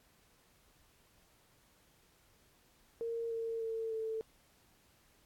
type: tone with pitch steps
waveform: sine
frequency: 461.5 / 455.4 / 449.4 / 443.5 Hz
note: A#4 / A#4 / A4 / A4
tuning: -17 / -40 / +37 / +14 cents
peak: -35 dBFS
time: 3.01-4.21 s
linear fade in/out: 0 ms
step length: 300 ms
effects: pink hiss -68 dBFS RMS until 5.25 s + AAC 64 kbps